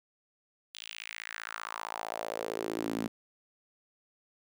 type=tone with high-pass filter sweep; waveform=sawtooth; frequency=55.4 Hz; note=A1; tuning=13 cents sharp; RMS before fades=-38 dBFS; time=0.74-3.08 s; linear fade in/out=10 ms; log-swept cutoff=3400 to 230 Hz; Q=3.2; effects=none